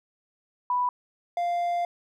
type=tone pair in turn; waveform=sine / triangle; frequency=987.8 / 696.8 Hz; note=B5 / F5; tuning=0 / -4 cents; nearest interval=tritone; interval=604 cents; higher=first; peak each=-22 dBFS; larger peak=neither; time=0.7-0.89 / 1.37-1.85 s; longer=second; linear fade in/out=2 ms; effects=none